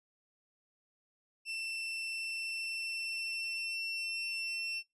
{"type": "tone with pitch glide", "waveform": "30% pulse", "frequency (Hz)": [2681, 2701], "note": ["E7", "E7"], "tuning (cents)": [29, 42], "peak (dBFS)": -33, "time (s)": [1.45, 4.83], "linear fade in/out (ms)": 50, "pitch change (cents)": 13, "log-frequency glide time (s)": [2.03, 3.96], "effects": ["noise-tail reverb RT60 0.2 s tail -21 dB re dry", "resampled to 24000 Hz"]}